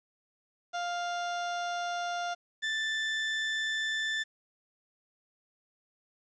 30% pulse tone pair in turn, 700 / 1763.9 Hz, F5 / A6, +4 / +4 cents, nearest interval octave + major third, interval 1600 cents, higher second, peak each -29 / -27 dBFS, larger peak second, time 0.73-2.35 / 2.62-4.24 s, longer neither, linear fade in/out 20 ms, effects resampled to 16000 Hz + 10-bit

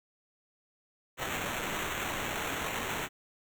violet noise with sample-and-hold, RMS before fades -35 dBFS, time 1.17-3.09 s, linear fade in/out 50 ms, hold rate 4900 Hz, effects none

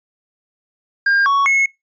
triangle tone with pitch steps, 1606 / 1115 / 2181 Hz, G6 / C#6 / C#7, +41 / +10 / -29 cents, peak -10 dBFS, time 1.06-1.66 s, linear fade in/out 5 ms, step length 200 ms, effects noise-tail reverb RT60 0.2 s tail -24 dB re dry + resampled to 16000 Hz

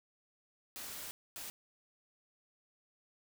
white noise bursts at uneven times, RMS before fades -45 dBFS, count 2, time 0.76-1.11 / 1.36-1.5 s, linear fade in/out 0 ms, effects none

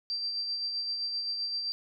sine tone with tremolo, 4699 Hz, D8, in tune, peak -29 dBFS, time 0.1-1.72 s, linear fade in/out 0 ms, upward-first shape sine, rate 7.7 Hz, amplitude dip 35%, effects none

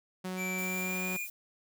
sawtooth tone, 185 Hz, F#3, in tune, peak -31 dBFS, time 0.24-1.17 s, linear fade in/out 10 ms
square tone with pitch glide, 2334 to 2426 Hz, D7 to D#7, -11 to -44 cents, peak -35 dBFS, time 0.36-1.28 s, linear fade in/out 50 ms, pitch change +67 cents, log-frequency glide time 0.6-1.1 s
violet noise with tremolo, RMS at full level -43 dBFS, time 0.58-1.3 s, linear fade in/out 5 ms, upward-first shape triangle, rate 5.8 Hz, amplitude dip 25%
effects none

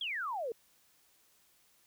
sine exponential sweep, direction down, 3404 to 431.1 Hz, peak -34 dBFS, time 0.01-0.52 s, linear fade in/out 2 ms, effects white hiss -68 dBFS RMS until 1.86 s

